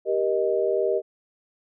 sine chord, Eb major, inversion first, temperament equal with one note detuned, 392 / 474 / 622.3 Hz, G4 / Bb4 / Eb5, 0 / +29 / 0 cents, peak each -24 / -25 / -25 dBFS, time 0.05-1.02 s, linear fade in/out 50 ms, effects none

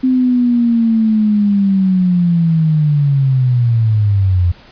sine linear sweep, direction down, 260 to 85.7 Hz, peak -9 dBFS, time 0.03-4.52 s, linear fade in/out 10 ms, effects pink hiss -42 dBFS RMS until 4.71 s + resampled to 11025 Hz

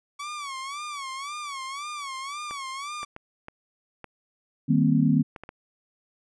sawtooth tone with vibrato, 1129 Hz, C#6, 31 cents sharp, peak -29 dBFS, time 0.19-3.05 s, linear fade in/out 10 ms, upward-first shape sine, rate 1.9 Hz, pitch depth 120 cents each way
clicks, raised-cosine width 0.5 ms, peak -24 dBFS, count 8, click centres 2.51 / 3.031 / 3.164 / 3.484 / 4.043 / 5.362 / 5.436 / 5.491 s
sine chord, C minor seventh, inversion first, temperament equal, 155.56 / 196 / 233.1 / 261.6 Hz, Eb3 / G3 / Bb3 / C4, 0 / 0 / 0 / 0 cents, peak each -22 / -27 / -23 / -23 dBFS, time 4.68-5.23 s, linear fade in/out 20 ms
effects resampled to 22050 Hz

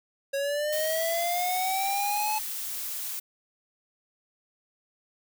square linear sweep, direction up, 548 to 864 Hz, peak -27 dBFS, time 0.33-2.39 s, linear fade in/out 10 ms
blue noise, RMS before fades -34 dBFS, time 0.72-3.2 s, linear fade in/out 10 ms
effects none

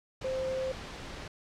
sine tone in noise, 523.3 Hz, C5, in tune, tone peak -30 dBFS, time 0.24-0.72 s, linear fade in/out 5 ms, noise pink, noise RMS -42 dBFS, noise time 0.21-1.28 s, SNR +9 dB, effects low-pass 5000 Hz 12 dB/octave

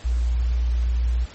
sine tone, 59.2 Hz, A#1, 27 cents sharp, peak -18 dBFS, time 0.04-1.26 s, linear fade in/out 20 ms, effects pink hiss -44 dBFS RMS until 1.34 s + MP3 32 kbps

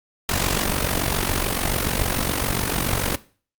pink noise with amplitude modulation, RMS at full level -19 dBFS, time 0.29-3.16 s, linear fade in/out 2 ms, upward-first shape sine, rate 47 Hz, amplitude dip 75%, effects noise-tail reverb RT60 0.4 s tail -18 dB re dry + Opus 48 kbps

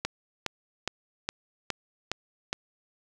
click train, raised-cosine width 0.2 ms, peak -11 dBFS, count 7, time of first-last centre 0.05-2.529 s, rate 2.42 Hz, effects none

